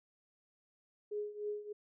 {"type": "tone with tremolo", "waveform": "sine", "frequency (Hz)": 417.2, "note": "G#4", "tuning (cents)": 8, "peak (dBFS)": -34, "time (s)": [1.11, 1.73], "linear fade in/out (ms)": 10, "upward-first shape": "triangle", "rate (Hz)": 3.3, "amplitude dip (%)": 85, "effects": []}